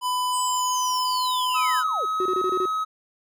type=tone with pitch glide; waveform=square; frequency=1000 to 1007 Hz; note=B5 to B5; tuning=+21 to +33 cents; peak=-23 dBFS; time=0.01-1.84 s; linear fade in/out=50 ms; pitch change=+12 cents; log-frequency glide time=0.3-1.13 s
type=linear sweep; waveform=sine; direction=down; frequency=8372 to 331.1 Hz; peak=-29 dBFS; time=0.32-2.06 s; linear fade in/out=20 ms
type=tone; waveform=triangle; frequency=1275 Hz; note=D#6; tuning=42 cents sharp; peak=-21 dBFS; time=1.54-2.85 s; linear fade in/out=20 ms
type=tone bursts; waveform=triangle; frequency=371.3 Hz; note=F#4; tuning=6 cents sharp; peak=-21 dBFS; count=6; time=2.2-2.656 s; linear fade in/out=2 ms; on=56 ms; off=24 ms
effects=none